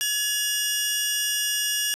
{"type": "tone pair together", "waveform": "15% pulse", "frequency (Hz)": [1697, 2854], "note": ["G#6", "F7"], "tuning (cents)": [37, 37], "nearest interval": "major sixth", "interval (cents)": 900, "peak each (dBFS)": [-22, -17], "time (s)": [0.01, 1.94], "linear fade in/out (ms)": 0, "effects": ["resampled to 32000 Hz", "8-bit"]}